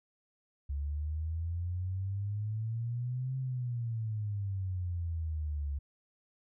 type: exponential two-way sweep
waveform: sine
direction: up then down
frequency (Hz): 69.6 to 132.4 to 69.6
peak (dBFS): -32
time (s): 0.69-5.79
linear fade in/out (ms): 10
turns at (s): 3.37
effects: none